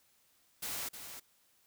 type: noise with echo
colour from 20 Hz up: white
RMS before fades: -39 dBFS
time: 0.62-0.89 s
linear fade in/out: 10 ms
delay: 310 ms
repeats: 1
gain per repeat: -8 dB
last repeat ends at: 1.2 s
effects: white hiss -70 dBFS RMS until 1.66 s